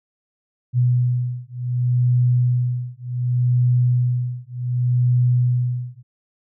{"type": "beating tone pair", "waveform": "sine", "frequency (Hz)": [123.2, 123.87], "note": ["B2", "B2"], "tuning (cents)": [-4, 6], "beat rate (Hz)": 0.67, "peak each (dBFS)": -19, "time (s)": [0.73, 6.03], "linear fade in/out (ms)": 50, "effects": []}